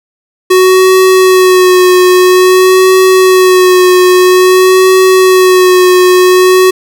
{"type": "tone with vibrato", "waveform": "square", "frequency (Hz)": 369.6, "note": "F#4", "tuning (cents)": -2, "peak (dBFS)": -3, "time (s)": [0.5, 6.71], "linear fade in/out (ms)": 10, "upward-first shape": "sine", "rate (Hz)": 0.5, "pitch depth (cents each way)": 25, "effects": []}